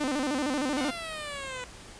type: tone with vibrato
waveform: sawtooth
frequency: 277.2 Hz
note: C#4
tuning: in tune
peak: -23 dBFS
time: 0-0.91 s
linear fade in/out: 10 ms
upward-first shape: square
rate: 13 Hz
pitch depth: 130 cents each way
type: exponential sweep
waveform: 10% pulse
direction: down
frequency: 740 to 493.9 Hz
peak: -27 dBFS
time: 0.78-1.64 s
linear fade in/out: 0 ms
effects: pink hiss -47 dBFS RMS until 1.99 s + resampled to 22050 Hz